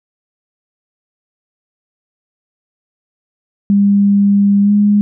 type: tone with pitch glide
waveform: sine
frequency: 201 to 205.9 Hz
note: G3 to G#3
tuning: +44 to -15 cents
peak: -7 dBFS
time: 3.7-5.01 s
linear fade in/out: 0 ms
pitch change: +41 cents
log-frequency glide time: 4.62-4.72 s
effects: none